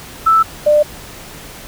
sine tone pair in turn, 1318.5 / 596.7 Hz, E6 / D5, 0 / +27 cents, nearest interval octave + major second, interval 1373 cents, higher first, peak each -7 dBFS, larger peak neither, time 0.26-0.43 / 0.66-0.83 s, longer neither, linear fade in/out 10 ms, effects pink hiss -34 dBFS RMS until 1.67 s

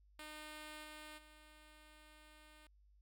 5% pulse tone with level steps, 305.3 Hz, D#4, 33 cents flat, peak -38 / -40 / -50 dBFS, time 0.19-2.67 s, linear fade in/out 2 ms, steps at 0.83 / 1.17 s, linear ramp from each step 20 ms, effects added 50 Hz sine -65 dBFS peak until 3.01 s

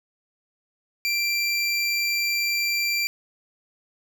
25% pulse tone, 2358 Hz, D7, 6 cents sharp, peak -18 dBFS, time 1.05-3.07 s, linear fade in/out 0 ms, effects none

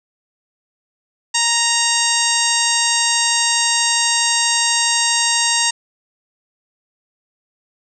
harmonic tone, 932.3 Hz, A#5, in tune, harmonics 1 / 2 / 3 / 4 / 5 / 6 / 7 / 8 / 9, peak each -23 / -23 / -23 / -23 / -23 / -23 / -23 / -23 / -23 dBFS, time 1.34-5.71 s, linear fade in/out 10 ms, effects none

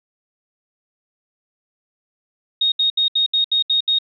sine tone bursts, 3729 Hz, A#7, in tune, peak -14 dBFS, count 8, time 2.61-3.987 s, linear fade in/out 5 ms, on 110 ms, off 71 ms, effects none

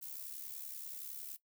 violet noise with amplitude modulation, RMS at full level -43 dBFS, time 0.01-1.37 s, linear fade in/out 20 ms, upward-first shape sine, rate 70.6 Hz, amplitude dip 65%, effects noise-tail reverb RT60 0.1 s tail -17 dB re dry

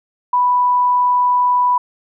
sine tone, 987.8 Hz, B5, in tune, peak -11 dBFS, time 0.33-1.78 s, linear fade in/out 5 ms, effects none

